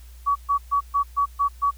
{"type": "tone bursts", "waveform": "sine", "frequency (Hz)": 1133, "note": "C#6", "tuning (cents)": 37, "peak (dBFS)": -17, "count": 7, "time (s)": [0.26, 1.712], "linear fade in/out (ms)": 20, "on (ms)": 96, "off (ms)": 130, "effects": ["added 60 Hz sine -41 dBFS peak until 1.77 s", "white hiss -55 dBFS RMS until 1.77 s"]}